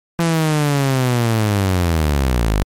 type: linear sweep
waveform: sawtooth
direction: down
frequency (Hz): 170 to 47.21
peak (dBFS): -10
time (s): 0.19-2.63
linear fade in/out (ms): 0
effects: MP3 64 kbps